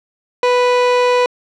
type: tone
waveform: 30% pulse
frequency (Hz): 493.9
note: B4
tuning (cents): 0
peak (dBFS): -8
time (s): 0.43-1.26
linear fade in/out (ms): 2
effects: low-pass 4000 Hz 12 dB/octave